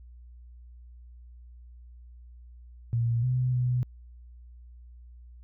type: tone with pitch steps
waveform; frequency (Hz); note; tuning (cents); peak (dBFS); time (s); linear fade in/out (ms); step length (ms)
sine; 117.1 / 126.6 / 124.5; A#2 / B2 / B2; +8 / +43 / +14; -23; 2.93-3.83; 0; 300
effects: added 60 Hz sine -46 dBFS peak until 5.43 s